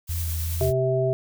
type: noise with tremolo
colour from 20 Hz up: blue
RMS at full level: -33 dBFS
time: 0.07-0.73 s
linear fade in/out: 50 ms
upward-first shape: sine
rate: 9.3 Hz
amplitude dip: 25%
type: tone with vibrato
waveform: sine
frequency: 82.41 Hz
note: E2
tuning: in tune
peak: -25 dBFS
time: 0.09-0.71 s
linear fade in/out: 5 ms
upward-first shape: sine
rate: 2.5 Hz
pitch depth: 26 cents each way
type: harmonic tone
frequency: 130 Hz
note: C3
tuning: 11 cents flat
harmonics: 1 / 3 / 5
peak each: -24 / -24 / -24 dBFS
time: 0.61-1.13 s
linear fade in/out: 0 ms
effects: none